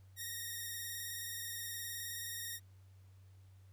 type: tone with vibrato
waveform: 5% pulse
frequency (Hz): 1864.7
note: A#6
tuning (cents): 0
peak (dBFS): -31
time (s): 0.16-2.6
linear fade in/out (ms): 50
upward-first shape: square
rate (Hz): 19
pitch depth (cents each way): 26
effects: added 95 Hz sine -57 dBFS peak until 3.72 s + pink hiss -74 dBFS RMS until 3.72 s